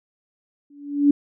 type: tone with exponential growth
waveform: sine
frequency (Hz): 287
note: D4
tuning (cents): -40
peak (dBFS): -9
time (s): 0.7-1.11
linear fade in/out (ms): 5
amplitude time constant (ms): 89
effects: none